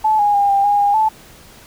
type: tone with pitch steps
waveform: sine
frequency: 866 / 824 / 807 / 795 / 818 / 812 / 872 Hz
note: A5 / G#5 / G#5 / G5 / G#5 / G#5 / A5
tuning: -28 / -14 / -50 / +24 / -26 / -39 / -16 cents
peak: -11 dBFS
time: 0.04-1.09 s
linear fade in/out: 10 ms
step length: 150 ms
effects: pink hiss -43 dBFS RMS until 1.66 s